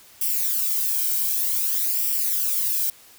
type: noise with flanger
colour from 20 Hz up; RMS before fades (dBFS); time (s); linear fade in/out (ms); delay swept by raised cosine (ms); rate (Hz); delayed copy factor
violet; -23; 0.21-2.9; 2; 0.37 to 1.31; 0.54; +0.65
effects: white hiss -50 dBFS RMS until 3.18 s